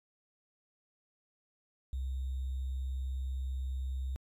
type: tone with sample-and-hold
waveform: sine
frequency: 65.41 Hz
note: C2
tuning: in tune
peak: -33 dBFS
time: 1.93-4.16 s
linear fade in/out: 0 ms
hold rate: 3675 Hz
effects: AAC 64 kbps